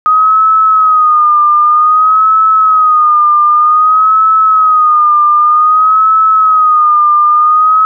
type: tone with vibrato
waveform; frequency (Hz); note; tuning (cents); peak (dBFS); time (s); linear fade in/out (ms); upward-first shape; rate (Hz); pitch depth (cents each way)
sine; 1248; D#6; +5; -4; 0.06-7.85; 0; sine; 0.53; 70
effects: none